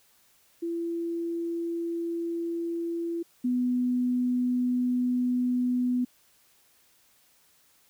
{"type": "tone pair in turn", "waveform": "sine", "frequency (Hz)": [337.4, 248.4], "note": ["E4", "B3"], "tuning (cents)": [40, 10], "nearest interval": "perfect fourth", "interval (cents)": 530, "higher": "first", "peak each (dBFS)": [-28, -23], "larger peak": "second", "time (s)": [[0.62, 3.23], [3.44, 6.05]], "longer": "neither", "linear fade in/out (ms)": 10, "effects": ["white hiss -63 dBFS RMS until 7.89 s"]}